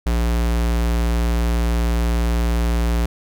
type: tone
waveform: square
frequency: 58.27 Hz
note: A#1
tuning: in tune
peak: -17 dBFS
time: 0.06-3.06 s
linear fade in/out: 5 ms
effects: none